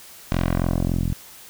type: tone with low-pass filter sweep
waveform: 10% pulse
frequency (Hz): 43.65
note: F1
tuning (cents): 0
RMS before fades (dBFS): -22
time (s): 0.32-1.13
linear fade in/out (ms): 0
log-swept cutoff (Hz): 5000 to 160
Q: 0.78
effects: white hiss -44 dBFS RMS until 1.49 s